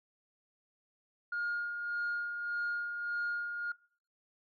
sine tone with tremolo, 1422 Hz, F6, 31 cents sharp, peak -30 dBFS, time 1.32-3.72 s, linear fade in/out 5 ms, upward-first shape sine, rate 1.7 Hz, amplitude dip 50%, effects noise-tail reverb RT60 0.5 s tail -23 dB re dry + tanh soft clip ceiling -29 dBFS

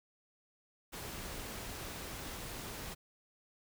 pink noise, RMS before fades -44 dBFS, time 0.92-2.95 s, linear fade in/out 20 ms, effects none

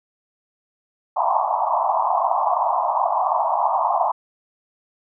white band-pass noise, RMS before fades -20 dBFS, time 1.16-4.12 s, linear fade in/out 10 ms, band 640 to 1100 Hz, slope 96 dB/octave, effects none

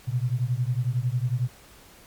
sine beating tone pair, 119 / 130 Hz, A#2 / C3, +36 / -11 cents, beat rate 11 Hz, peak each -25 / -26 dBFS, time 0.07-1.49 s, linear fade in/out 20 ms, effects pink hiss -51 dBFS RMS until 2.06 s + MP3 96 kbps

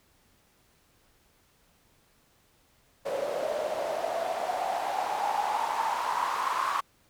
white noise with band-pass filter sweep, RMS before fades -30 dBFS, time 3.05-6.81 s, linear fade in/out 10 ms, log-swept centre 540 to 1100 Hz, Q 7.8, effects pink hiss -65 dBFS RMS until 7.09 s

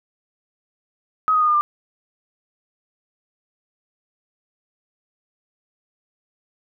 sine tone with pitch steps, 1267 / 1248.1 / 1229.5 / 1211.2 / 1193.1 Hz, D#6 / D#6 / D#6 / D#6 / D6, +31 / +5 / -21 / -47 / +27 cents, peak -14 dBFS, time 1.28-1.61 s, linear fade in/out 0 ms, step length 66 ms, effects none

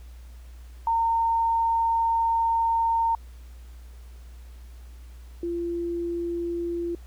sine tone pair in turn, 915 / 342.7 Hz, A#5 / F4, -32 / -33 cents, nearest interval octave + perfect fourth, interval 1701 cents, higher first, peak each -20 / -26 dBFS, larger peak first, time 0.87-3.15 / 5.43-6.95 s, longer first, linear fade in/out 2 ms, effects added 60 Hz sine -41 dBFS peak until 7.06 s + pink hiss -58 dBFS RMS until 7.06 s

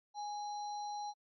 sine tone with sample-and-hold, 829 Hz, G#5, 3 cents flat, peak -38 dBFS, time 0.14-1.14 s, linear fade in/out 50 ms, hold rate 4900 Hz, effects MP3 32 kbps

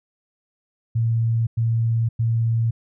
sine tone bursts, 114.6 Hz, A#2, 29 cents flat, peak -17 dBFS, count 3, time 0.95-2.71 s, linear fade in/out 10 ms, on 520 ms, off 100 ms, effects none

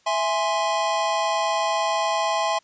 square chord, E augmented, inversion none, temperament equal, 659.3 / 830.6 / 1046.5 Hz, E5 / G#5 / B#5, 0 / 0 / 0 cents, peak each -26 dBFS, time 0.06-2.59 s, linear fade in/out 10 ms, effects white hiss -61 dBFS RMS until 2.63 s + resampled to 16000 Hz

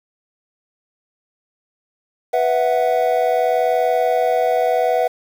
triangle chord, B suspended fourth, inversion none, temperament equal, 493.9 / 659.3 / 740 Hz, B4 / E5 / F#5, 0 / 0 / 0 cents, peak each -17 dBFS, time 2.33-5.08 s, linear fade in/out 10 ms, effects 7-bit

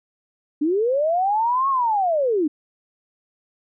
sine linear two-way sweep, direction up then down, 281.4 to 1108.7 to 281.4 Hz, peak -17 dBFS, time 0.61-2.48 s, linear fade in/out 10 ms, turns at 1.69 s, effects none

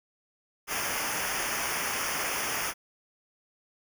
pink noise with comb filter, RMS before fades -31 dBFS, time 0.67-2.74 s, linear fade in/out 50 ms, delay 0.25 ms, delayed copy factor -0.9, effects none

